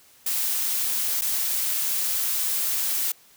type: noise with dropouts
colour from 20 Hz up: blue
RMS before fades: -25 dBFS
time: 0.26-3.12 s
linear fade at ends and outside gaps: 5 ms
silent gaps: 1.212-1.218 s
effects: white hiss -55 dBFS RMS until 3.36 s